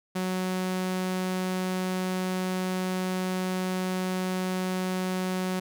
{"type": "tone", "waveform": "sawtooth", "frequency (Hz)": 185, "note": "F#3", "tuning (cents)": 0, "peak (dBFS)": -23, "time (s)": [0.15, 5.6], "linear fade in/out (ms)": 10, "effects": []}